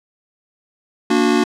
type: chord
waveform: square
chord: Bb augmented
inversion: none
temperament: just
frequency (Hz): 233.1 / 291.4 / 364.2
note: Bb3 / D4 / F#4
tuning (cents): 0 / -13 / -27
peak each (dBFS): -18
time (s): 1.1-1.44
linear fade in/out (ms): 5
effects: low-pass 7000 Hz 12 dB/octave